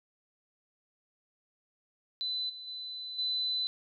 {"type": "tone with level steps", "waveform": "sine", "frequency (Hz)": 4010, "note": "B7", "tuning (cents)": 26, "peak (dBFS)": [-31, -42, -38, -29], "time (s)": [2.21, 3.67], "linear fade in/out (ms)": 0, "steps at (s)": [2.49, 2.67, 3.18], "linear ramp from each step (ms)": 10, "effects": []}